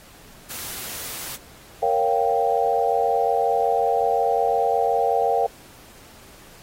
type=noise; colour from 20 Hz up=white; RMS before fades=-33 dBFS; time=0.49-1.37 s; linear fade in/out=20 ms
type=chord; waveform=sine; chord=G half-diminished seventh; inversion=first; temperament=equal; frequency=466.2 / 554.4 / 698.5 / 784 Hz; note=Bb4 / Db5 / F5 / G5; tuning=0 / 0 / 0 / 0 cents; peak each=-23 / -26 / -23 / -22 dBFS; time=1.82-5.47 s; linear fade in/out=10 ms
effects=pink hiss -48 dBFS RMS until 6.62 s + AAC 48 kbps